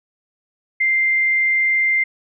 sine tone, 2093 Hz, C7, in tune, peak -14 dBFS, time 0.8-2.04 s, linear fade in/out 10 ms, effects none

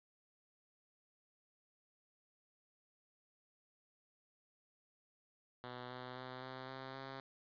5% pulse tone with pitch steps, 124.3 / 126.18 / 128.09 / 130.03 / 132 / 133.99 Hz, B2 / B2 / C3 / C3 / C3 / C3, +12 / +38 / -36 / -10 / +16 / +42 cents, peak -35 dBFS, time 5.64-7.2 s, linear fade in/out 0 ms, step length 260 ms, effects resampled to 11025 Hz + 11-bit

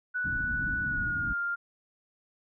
sine tone with pitch glide, 1480 to 1399.4 Hz, F#6 to F6, 0 to +3 cents, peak -28 dBFS, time 0.14-1.56 s, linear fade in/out 20 ms, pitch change -97 cents, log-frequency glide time 0.83-1.38 s
pink low-pass noise, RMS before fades -37 dBFS, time 0.24-1.34 s, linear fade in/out 20 ms, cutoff 310 Hz, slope 96 dB/octave
effects none

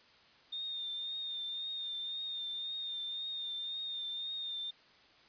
sine tone with vibrato, 3640 Hz, A#7, 42 cents flat, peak -37 dBFS, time 0.52-4.71 s, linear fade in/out 10 ms, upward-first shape triangle, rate 1.9 Hz, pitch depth 39 cents each way, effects white hiss -62 dBFS RMS until 5.28 s + resampled to 11025 Hz

